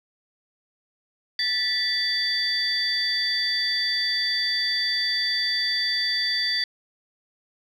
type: tone cluster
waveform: sine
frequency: 1766 / 1961 / 3472 / 4637 Hz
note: A6 / B6 / A7 / D8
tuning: +6 / -13 / -24 / -23 cents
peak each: -32 / -28 / -29 / -23 dBFS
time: 1.39-6.64 s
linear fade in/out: 2 ms
effects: tanh soft clip ceiling -14 dBFS